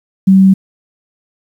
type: tone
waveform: sine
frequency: 191.4 Hz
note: G3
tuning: 41 cents flat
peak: -3 dBFS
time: 0.27-0.54 s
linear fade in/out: 10 ms
effects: 7-bit